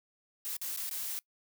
blue noise with dropouts, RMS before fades -37 dBFS, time 0.45-1.19 s, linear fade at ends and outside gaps 0 ms, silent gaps 0.567-0.615 / 0.763-0.773 / 0.893-0.912 s, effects noise-tail reverb RT60 0.1 s tail -23 dB re dry

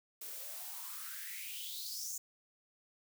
blue noise with high-pass filter sweep, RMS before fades -44 dBFS, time 0.21-2.18 s, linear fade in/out 5 ms, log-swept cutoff 390 to 7000 Hz, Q 6.7, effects none

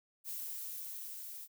violet noise with level ramp, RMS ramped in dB -41 to -47 dBFS, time 0.24-1.48 s, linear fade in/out 50 ms, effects none

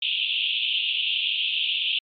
white band-pass noise, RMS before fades -25 dBFS, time 0.02-1.99 s, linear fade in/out 5 ms, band 2600 to 3500 Hz, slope 96 dB/octave, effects MP3 48 kbps

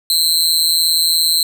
sawtooth tone with amplitude modulation, 4106 Hz, C8, 33 cents flat, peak -5 dBFS, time 0.1-1.43 s, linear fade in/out 2 ms, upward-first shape sine, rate 163 Hz, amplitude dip 100%, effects none

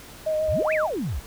sine tone with vibrato, 622.3 Hz, D#5, in tune, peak -21 dBFS, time 0.26-0.87 s, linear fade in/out 10 ms, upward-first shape sine, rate 7 Hz, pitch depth 20 cents each way
sine exponential two-way sweep, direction up then down, 50.9 to 2637 to 50.9 Hz, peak -25 dBFS, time 0.48-1.2 s, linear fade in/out 10 ms, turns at 0.73 s
effects pink hiss -44 dBFS RMS until 1.26 s

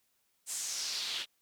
pink noise with band-pass filter sweep, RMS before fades -37 dBFS, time 0.46-1.26 s, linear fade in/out 50 ms, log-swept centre 8500 to 3200 Hz, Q 2.7, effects white hiss -75 dBFS RMS until 1.41 s

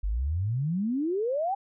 sine exponential sweep, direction up, 45.83 to 813 Hz, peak -25 dBFS, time 0.03-1.55 s, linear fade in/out 10 ms, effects none

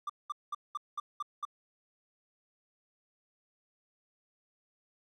triangle tone bursts, 1183 Hz, D6, 12 cents sharp, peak -31 dBFS, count 7, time 0.07-1.452 s, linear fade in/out 5 ms, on 26 ms, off 200 ms, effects none

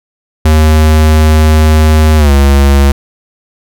square tone with pitch glide, 77.78 to 69.7 Hz, D#2 to C#2, 0 to +10 cents, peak -4 dBFS, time 0.45-2.92 s, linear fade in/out 5 ms, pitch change -190 cents, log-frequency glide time 2.17-2.32 s, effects none

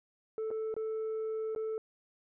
sine tone with dropouts, 439.7 Hz, A4, 1 cent flat, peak -30 dBFS, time 0.38-1.78 s, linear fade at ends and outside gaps 1 ms, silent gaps 0.505-0.512 / 0.741-0.765 / 1.55-1.561 s, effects tanh soft clip ceiling -32 dBFS

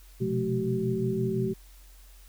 sine tone cluster, 123.9 / 129.7 / 177.1 / 214.7 / 380.4 Hz, B2 / C3 / F3 / A3 / F#4, +6 / -15 / +24 / -42 / +48 cents, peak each -33 / -33 / -34 / -31 / -29 dBFS, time 0.2-1.54 s, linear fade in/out 20 ms, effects added 45 Hz sine -49 dBFS peak until 2.28 s + white hiss -58 dBFS RMS until 2.28 s

